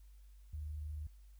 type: tone with sample-and-hold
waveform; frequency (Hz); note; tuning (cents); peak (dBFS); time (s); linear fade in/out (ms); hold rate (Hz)
sine; 75.5; D2; +48; -40; 0.53-1.07; 5; 11025
effects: added 50 Hz sine -55 dBFS peak until 1.39 s + white hiss -75 dBFS RMS until 1.39 s